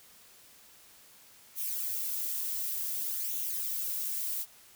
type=noise with flanger; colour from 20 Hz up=violet; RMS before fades=-34 dBFS; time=1.55-4.46 s; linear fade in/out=50 ms; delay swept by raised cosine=0.3 to 2.8 ms; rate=0.55 Hz; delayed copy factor=+0.55; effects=white hiss -57 dBFS RMS until 4.75 s